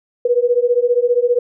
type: beating tone pair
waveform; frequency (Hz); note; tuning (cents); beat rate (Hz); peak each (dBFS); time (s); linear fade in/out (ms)
sine; 478.2 / 493.2; A#4 / B4; +44 / -2; 15; -15; 0.25-1.39; 5
effects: none